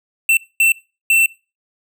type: tone bursts at uneven times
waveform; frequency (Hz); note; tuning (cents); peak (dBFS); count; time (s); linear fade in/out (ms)
square; 2686; E7; +32; -11; 3; 0.29-0.37 / 0.6-0.72 / 1.1-1.26; 2
effects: noise-tail reverb RT60 0.3 s tail -22 dB re dry